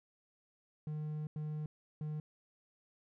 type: tone bursts at uneven times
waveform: triangle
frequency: 152.4 Hz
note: D#3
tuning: 36 cents flat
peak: -35 dBFS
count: 3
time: 0.87-1.27 / 1.36-1.66 / 2.01-2.2 s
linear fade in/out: 2 ms
effects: none